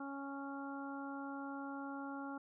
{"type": "harmonic tone", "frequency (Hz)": 277.2, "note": "C#4", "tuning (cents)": 0, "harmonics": [1, 2, 3, 4, 5], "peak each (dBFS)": [-44, -53, -49, -53, -50], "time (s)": [0, 2.38], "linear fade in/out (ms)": 5, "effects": []}